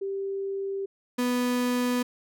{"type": "tone pair in turn", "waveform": ["sine", "35% pulse"], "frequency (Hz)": [392, 246.9], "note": ["G4", "B3"], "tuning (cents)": [0, 0], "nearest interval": "minor sixth", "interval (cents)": 800, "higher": "first", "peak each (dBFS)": [-28, -22], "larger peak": "second", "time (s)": [[0.01, 0.86], [1.18, 2.03]], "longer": "neither", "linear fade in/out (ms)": 10, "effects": []}